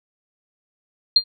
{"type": "tone with exponential decay", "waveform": "sine", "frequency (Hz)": 4200, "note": "C8", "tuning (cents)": 6, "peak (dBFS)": -6, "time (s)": [1.16, 1.24], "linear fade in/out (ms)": 5, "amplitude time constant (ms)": 17, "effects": []}